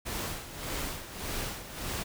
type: noise with tremolo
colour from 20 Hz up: pink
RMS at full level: -34 dBFS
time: 0.05-2.04 s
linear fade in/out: 20 ms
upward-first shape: sine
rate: 1.7 Hz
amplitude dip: 70%
effects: none